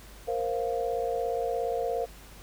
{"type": "chord", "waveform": "sine", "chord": "Bb suspended second", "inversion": "none", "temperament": "equal", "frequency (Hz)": [466.2, 523.3, 698.5], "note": ["Bb4", "C5", "F5"], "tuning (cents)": [0, 0, 0], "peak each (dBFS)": [-30, -32, -32], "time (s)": [0.27, 2.06], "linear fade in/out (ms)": 20, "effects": ["added 50 Hz sine -49 dBFS peak until 2.42 s", "pink hiss -51 dBFS RMS until 2.42 s"]}